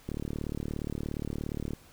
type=click train; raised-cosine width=3 ms; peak=-21 dBFS; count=62; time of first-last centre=0.09-1.734 s; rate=37.1 Hz; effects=pink hiss -57 dBFS RMS until 1.92 s